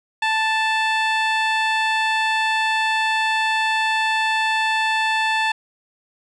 15% pulse tone with low-pass filter, 880 Hz, A5, in tune, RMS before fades -20 dBFS, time 0.22-5.52 s, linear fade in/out 5 ms, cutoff 4800 Hz, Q 0.58, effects none

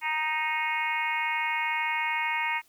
harmonic tone, 311.1 Hz, D#4, in tune, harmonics 3 / 4 / 5 / 6 / 7 / 8 / 9, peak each -30 / -41 / -42 / -34 / -30 / -35 / -40 dBFS, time 0.01-2.62 s, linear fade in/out 50 ms, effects white hiss -63 dBFS RMS until 2.68 s

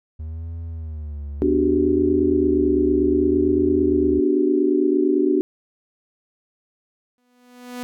triangle tone with vibrato, 77.2 Hz, D#2, 13 cents flat, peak -26 dBFS, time 0.19-4.2 s, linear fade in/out 10 ms, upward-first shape sine, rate 0.65 Hz, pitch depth 130 cents each way
sine chord, G major seventh, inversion first, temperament equal with one note detuned, 246.9 / 293.7 / 370 / 398.8 Hz, B3 / D4 / F#4 / G4, 0 / 0 / 0 / +30 cents, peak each -25 / -19 / -19 / -25 dBFS, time 1.42-5.41 s, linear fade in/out 0 ms
sawtooth tone with exponential growth, 246.9 Hz, B3, in tune, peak -23 dBFS, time 7.18-7.83 s, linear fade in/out 0 ms, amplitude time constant 140 ms
effects none

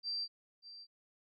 sine tone with echo, 4699 Hz, D8, in tune, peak -35 dBFS, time 0.03-0.28 s, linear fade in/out 50 ms, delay 590 ms, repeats 1, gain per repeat -14 dB, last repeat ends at 0.87 s, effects none

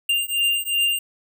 square beating tone pair, 2794 / 2796.7 Hz, F7 / F7, 0 / +2 cents, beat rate 2.7 Hz, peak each -23 dBFS, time 0.09-0.99 s, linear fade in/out 5 ms, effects none

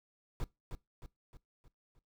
brown noise with echo, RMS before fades -35 dBFS, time 0.4-0.44 s, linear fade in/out 0 ms, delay 310 ms, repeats 5, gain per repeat -6 dB, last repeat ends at 1.99 s, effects noise-tail reverb RT60 0.2 s tail -21 dB re dry

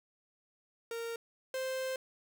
45% pulse tone pair in turn, 462.5 / 522.4 Hz, A#4 / C5, -14 / -3 cents, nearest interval major second, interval 211 cents, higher second, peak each -37 / -34 dBFS, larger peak second, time 0.91-1.16 / 1.54-1.96 s, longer second, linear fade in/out 2 ms, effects none

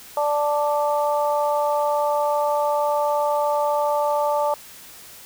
harmonic tone, 293.7 Hz, D4, in tune, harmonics 2 / 3 / 4, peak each -21 / -22 / -28 dBFS, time 0.17-4.54 s, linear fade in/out 2 ms, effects white hiss -43 dBFS RMS until 5.25 s

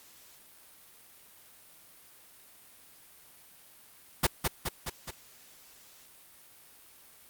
pink noise with echo, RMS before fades -23 dBFS, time 4.23-4.27 s, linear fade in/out 10 ms, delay 210 ms, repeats 4, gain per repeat -4 dB, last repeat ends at 5.11 s, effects white hiss -56 dBFS RMS until 7.29 s + Opus 48 kbps

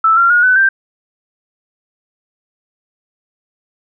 sine tone with pitch steps, 1318.5 / 1377.7 / 1439.5 / 1504.1 / 1571.6 Hz, E6 / F6 / F#6 / F#6 / G6, 0 / -24 / -48 / +28 / +4 cents, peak -7 dBFS, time 0.04-0.69 s, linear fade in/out 5 ms, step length 130 ms, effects none

